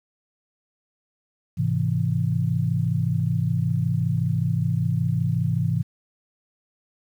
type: chord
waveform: sine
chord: Ab augmented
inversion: none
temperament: equal with one note detuned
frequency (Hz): 105.58 / 130.81 / 164.81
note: Ab2 / C3 / E3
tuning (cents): +29 / 0 / 0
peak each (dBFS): -25 / -24 / -24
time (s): 1.57-5.83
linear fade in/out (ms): 20
effects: 9-bit